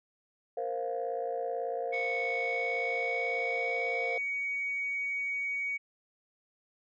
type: chord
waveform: sine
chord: Bb suspended second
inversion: none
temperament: just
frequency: 466.2 / 524.4 / 699.2 Hz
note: Bb4 / C5 / F5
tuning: 0 / +4 / +2 cents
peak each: -35 dBFS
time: 0.57-4.18 s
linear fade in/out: 5 ms
type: tone with pitch glide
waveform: sine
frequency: 2217 to 2247 Hz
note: C#7 to C#7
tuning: 0 to +23 cents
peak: -30 dBFS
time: 1.92-5.78 s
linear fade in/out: 20 ms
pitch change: +23 cents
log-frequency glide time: 2.2-3.91 s
effects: tanh soft clip ceiling -24 dBFS